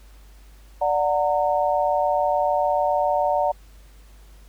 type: chord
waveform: sine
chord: D augmented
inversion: none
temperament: just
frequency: 587.3 / 734.2 / 917.7 Hz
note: D5 / F#5 / A#5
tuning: 0 / -14 / -27 cents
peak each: -22 / -22 / -24 dBFS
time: 0.81-3.52 s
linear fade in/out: 10 ms
effects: added 50 Hz sine -45 dBFS peak until 4.48 s + pink hiss -56 dBFS RMS until 4.48 s